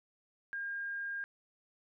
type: tone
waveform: sine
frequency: 1612 Hz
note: G6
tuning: 48 cents sharp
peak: -36 dBFS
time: 0.53-1.24 s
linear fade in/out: 0 ms
effects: none